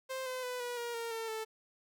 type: tone with pitch steps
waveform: sawtooth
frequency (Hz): 524 / 511.1 / 498.6 / 486.4 / 474.4 / 462.8 / 451.5 / 440.4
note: C5 / C5 / B4 / B4 / A#4 / A#4 / A4 / A4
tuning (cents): +2 / -41 / +16 / -26 / +30 / -13 / +45 / +2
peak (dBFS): -33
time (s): 0.09-1.45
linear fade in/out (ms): 20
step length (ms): 170
effects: none